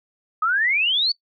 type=exponential sweep; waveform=sine; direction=up; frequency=1235 to 4565 Hz; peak=-17 dBFS; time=0.42-1.12 s; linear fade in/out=5 ms; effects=noise-tail reverb RT60 0.1 s tail -23 dB re dry